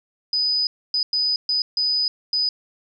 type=tone bursts at uneven times; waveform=sine; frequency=4985 Hz; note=D#8; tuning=2 cents sharp; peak=-18 dBFS; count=6; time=0.33-0.67 / 0.94-1.03 / 1.13-1.36 / 1.49-1.62 / 1.77-2.08 / 2.33-2.49 s; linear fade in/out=2 ms; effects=none

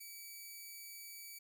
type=tone; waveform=5% pulse; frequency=2294 Hz; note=D7; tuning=41 cents flat; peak=-39 dBFS; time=0-1.39 s; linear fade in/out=10 ms; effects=none

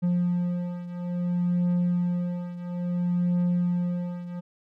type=beating tone pair; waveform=triangle; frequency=176.3 / 176.89 Hz; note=F3 / F3; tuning=+17 / +22 cents; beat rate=0.59 Hz; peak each=-23 / -27 dBFS; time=0.02-4.41 s; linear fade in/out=20 ms; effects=none

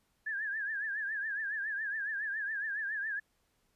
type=tone with vibrato; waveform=sine; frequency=1685 Hz; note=G#6; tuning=25 cents sharp; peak=-33 dBFS; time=0.26-3.2 s; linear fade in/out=10 ms; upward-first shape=triangle; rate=7.2 Hz; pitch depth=130 cents each way; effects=pink hiss -75 dBFS RMS until 3.75 s + resampled to 32000 Hz

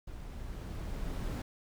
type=noise with level ramp; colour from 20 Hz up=brown; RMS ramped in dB=-45 to -34 dBFS; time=0.07-1.42 s; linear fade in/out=5 ms; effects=none

